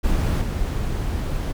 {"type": "noise with level steps", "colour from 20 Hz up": "brown", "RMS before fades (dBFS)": [-20, -24], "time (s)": [0.03, 1.53], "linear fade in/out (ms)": 20, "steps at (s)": 0.41, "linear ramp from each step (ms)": 5, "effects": []}